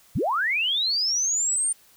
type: linear sweep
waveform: sine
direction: up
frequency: 57.2 to 9010 Hz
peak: -21 dBFS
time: 0.15-1.73 s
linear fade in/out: 10 ms
effects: white hiss -56 dBFS RMS until 1.96 s